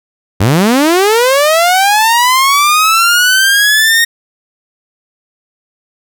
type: linear sweep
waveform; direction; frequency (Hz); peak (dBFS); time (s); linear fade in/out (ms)
sawtooth; up; 87.31 to 1864.7; -3; 0.4-4.05; 10
effects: none